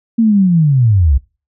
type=linear sweep; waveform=sine; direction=down; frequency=233.1 to 60.7 Hz; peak=-7 dBFS; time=0.18-1.18 s; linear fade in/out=10 ms; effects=noise-tail reverb RT60 0.3 s tail -22 dB re dry